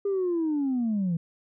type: linear sweep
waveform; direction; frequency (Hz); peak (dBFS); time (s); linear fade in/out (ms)
sine; down; 405.9 to 161.1; -22; 0.05-1.17; 5
effects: tanh soft clip ceiling -21 dBFS